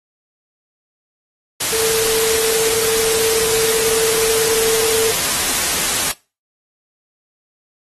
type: tone in noise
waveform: sine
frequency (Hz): 447.6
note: A4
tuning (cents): +30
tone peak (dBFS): -18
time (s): 1.72-5.12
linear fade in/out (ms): 10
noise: white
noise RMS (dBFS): -18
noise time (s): 1.6-6.12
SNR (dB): -3
effects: noise-tail reverb RT60 0.3 s tail -22 dB re dry + AAC 32 kbps